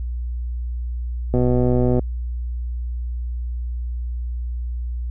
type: click train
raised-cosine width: 2 ms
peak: -7 dBFS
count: 82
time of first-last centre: 1.34-1.993 s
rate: 124 Hz
effects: added 60 Hz sine -23 dBFS peak until 5.1 s